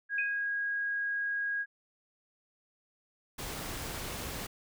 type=tone; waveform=sine; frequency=1641 Hz; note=G#6; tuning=21 cents flat; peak=-30 dBFS; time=0.09-1.66 s; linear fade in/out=50 ms
type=tone with exponential decay; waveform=sine; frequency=2500 Hz; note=D#7; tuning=8 cents sharp; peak=-28 dBFS; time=0.18-0.47 s; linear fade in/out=5 ms; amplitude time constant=61 ms
type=noise; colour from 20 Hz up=pink; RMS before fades=-39 dBFS; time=3.38-4.47 s; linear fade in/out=10 ms
effects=none